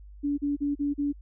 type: tone bursts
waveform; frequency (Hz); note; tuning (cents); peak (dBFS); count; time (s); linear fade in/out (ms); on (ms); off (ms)
sine; 287; D4; -40; -24; 5; 0.23-1.128; 20; 150; 37
effects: added 50 Hz sine -44 dBFS peak until 1.21 s